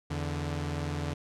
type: tone pair together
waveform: sawtooth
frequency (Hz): 82.9 / 145.97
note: E2 / D3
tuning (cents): +10 / -10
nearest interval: minor seventh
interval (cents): 980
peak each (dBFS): -30 / -30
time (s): 0.1-1.14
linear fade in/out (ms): 10
effects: low-pass 8000 Hz 12 dB/octave